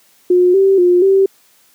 sine tone with pitch steps, 359.5 / 388.2 / 355.5 / 387.7 Hz, F#4 / G4 / F4 / G4, -50 / -17 / +31 / -19 cents, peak -7 dBFS, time 0.3-1.26 s, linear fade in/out 5 ms, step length 240 ms, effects white hiss -52 dBFS RMS until 1.74 s + high-pass 150 Hz 12 dB/octave

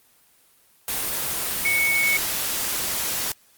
sine tone in noise, 2217 Hz, C#7, in tune, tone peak -18 dBFS, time 1.65-2.17 s, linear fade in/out 2 ms, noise white, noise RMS -26 dBFS, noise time 0.88-3.32 s, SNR +5 dB, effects white hiss -58 dBFS RMS until 3.57 s + Opus 24 kbps

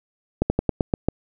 slowing click train, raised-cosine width 2 ms, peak -5 dBFS, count 7, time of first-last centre 0.42-1.086 s, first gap 80 ms, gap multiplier 1.13, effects none

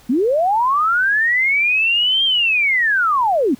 sine linear two-way sweep, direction up then down, 220 to 3215 to 220 Hz, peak -13 dBFS, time 0.09-3.55 s, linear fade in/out 10 ms, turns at 2.24 s, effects pink hiss -48 dBFS RMS until 3.59 s

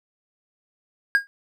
triangle tone with exponential decay, 1628 Hz, G#6, 35 cents flat, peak -9 dBFS, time 1.15-1.27 s, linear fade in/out 0 ms, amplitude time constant 24 ms, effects none

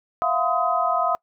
sine tone cluster, 673 / 714 / 1023 / 1261 Hz, E5 / F5 / C6 / D#6, +36 / +38 / -39 / +23 cents, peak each -25 / -24 / -27 / -23 dBFS, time 0.22-1.15 s, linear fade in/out 0 ms, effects noise-tail reverb RT60 0.1 s tail -26 dB re dry

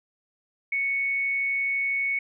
sine tone with amplitude modulation, 2217 Hz, C#7, in tune, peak -22 dBFS, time 0.72-2.19 s, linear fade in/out 5 ms, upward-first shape sine, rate 236 Hz, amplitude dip 25%, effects none

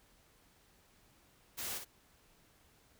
white noise with echo, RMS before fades -41 dBFS, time 1.57-1.79 s, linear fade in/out 20 ms, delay 60 ms, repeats 1, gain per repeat -6 dB, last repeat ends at 1.85 s, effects pink hiss -67 dBFS RMS until 2.99 s

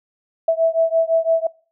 sine beating tone pair, 653 / 658.9 Hz, E5 / E5, -17 / -1 cents, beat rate 5.9 Hz, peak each -17 dBFS, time 0.48-1.47 s, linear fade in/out 5 ms, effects noise-tail reverb RT60 0.4 s tail -24 dB re dry

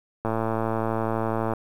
click train, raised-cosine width 1 ms, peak -12 dBFS, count 145, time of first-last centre 0.25-1.536 s, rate 112 Hz, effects 8-bit

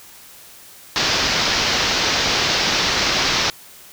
white low-pass noise, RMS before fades -19 dBFS, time 0.96-3.5 s, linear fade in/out 0 ms, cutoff 5800 Hz, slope 48 dB/octave, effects white hiss -43 dBFS RMS until 3.92 s

